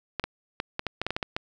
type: clicks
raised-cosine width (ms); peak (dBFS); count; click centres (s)
0.3; -12; 11; 0.197 / 0.24 / 0.601 / 0.794 / 0.867 / 1.016 / 1.066 / 1.106 / 1.165 / 1.228 / 1.365
effects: none